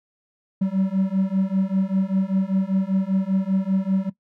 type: beating tone pair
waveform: triangle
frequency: 188.9 / 194 Hz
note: F#3 / G3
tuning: +36 / -18 cents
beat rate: 5.1 Hz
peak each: -20 / -20 dBFS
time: 0.61-4.1 s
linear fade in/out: 10 ms
effects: noise-tail reverb RT60 0.1 s tail -18 dB re dry